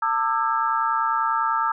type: tone cluster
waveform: sine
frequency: 902 / 1197 / 1327 / 1638 Hz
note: A5 / D6 / E6 / G#6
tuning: +43 / +33 / +11 / -24 cents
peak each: -24 / -26 / -23 / -32 dBFS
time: 0.02-1.72 s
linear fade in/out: 5 ms
effects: none